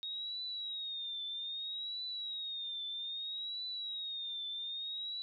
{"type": "tone with vibrato", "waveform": "sine", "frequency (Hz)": 3748, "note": "A#7", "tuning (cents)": 9, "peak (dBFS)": -38, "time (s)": [0.03, 5.22], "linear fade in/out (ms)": 0, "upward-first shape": "triangle", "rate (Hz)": 0.62, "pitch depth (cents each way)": 110, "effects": []}